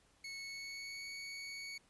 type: tone with pitch glide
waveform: 25% pulse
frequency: 2200 to 2231 Hz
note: C#7 to C#7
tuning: -14 to +11 cents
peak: -40 dBFS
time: 0.24-1.78 s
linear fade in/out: 5 ms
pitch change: +25 cents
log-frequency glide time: 0.34-1.09 s
effects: pink hiss -70 dBFS RMS until 1.89 s + resampled to 24000 Hz